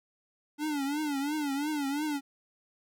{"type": "tone with vibrato", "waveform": "square", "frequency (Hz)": 290, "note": "D4", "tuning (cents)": -22, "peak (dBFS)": -30, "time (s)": [0.58, 2.21], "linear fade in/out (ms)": 50, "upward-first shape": "triangle", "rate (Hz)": 2.9, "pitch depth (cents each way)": 130, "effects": []}